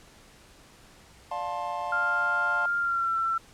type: chord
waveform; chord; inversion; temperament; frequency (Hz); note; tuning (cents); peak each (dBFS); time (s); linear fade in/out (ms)
triangle; D minor seventh; none; just; 587.3 / 704.8 / 881 / 1057.2; D5 / F5 / A5 / C6; 0 / +16 / +2 / +18; -37 / -32 / -32 / -34; 1.31-2.66; 5
type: tone with pitch glide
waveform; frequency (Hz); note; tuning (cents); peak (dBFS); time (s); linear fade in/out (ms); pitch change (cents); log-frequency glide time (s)
sine; 1399 to 1343.6; F6 to E6; +3 to +33; -24; 1.92-3.38; 5; -70; 2.79-3.15
effects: pink hiss -54 dBFS RMS until 3.53 s + low-pass 10000 Hz 12 dB/octave